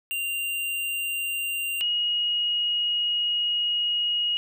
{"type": "tone pair in turn", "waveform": ["square", "sine"], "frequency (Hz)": [2782, 2885], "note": ["F7", "F#7"], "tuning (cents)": [-7, -44], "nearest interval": "minor second", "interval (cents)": 63, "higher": "second", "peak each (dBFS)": [-27, -22], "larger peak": "second", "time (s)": [[0.11, 1.81], [1.81, 4.37]], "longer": "second", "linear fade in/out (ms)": 0, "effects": []}